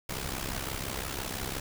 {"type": "noise with amplitude modulation", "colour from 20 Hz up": "pink", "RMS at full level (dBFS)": -32, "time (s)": [0.09, 1.6], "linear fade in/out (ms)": 5, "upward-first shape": "sine", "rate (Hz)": 65.8, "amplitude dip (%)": 75, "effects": []}